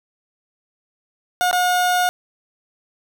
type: tone with dropouts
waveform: 30% pulse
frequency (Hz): 721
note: F#5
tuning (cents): -45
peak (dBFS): -13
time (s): 1.41-2.09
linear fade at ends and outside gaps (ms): 0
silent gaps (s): 1.512-1.529
effects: none